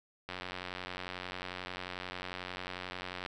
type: click train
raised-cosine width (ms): 0.3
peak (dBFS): -23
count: 272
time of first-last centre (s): 0.29-3.261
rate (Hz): 91.2
effects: none